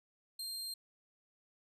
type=tone; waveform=sawtooth; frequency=4186 Hz; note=C8; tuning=in tune; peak=-37 dBFS; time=0.39-0.74 s; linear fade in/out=5 ms; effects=resampled to 32000 Hz